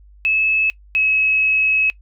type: tone pair in turn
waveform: sine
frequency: 2597 / 2570 Hz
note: E7 / E7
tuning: -26 / -45 cents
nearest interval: unison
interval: 19 cents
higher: first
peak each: -14 / -14 dBFS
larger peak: neither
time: 0.25-0.7 / 0.95-1.9 s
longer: second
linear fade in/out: 0 ms
effects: noise-tail reverb RT60 0.1 s tail -21 dB re dry + added 50 Hz sine -43 dBFS peak until 2.01 s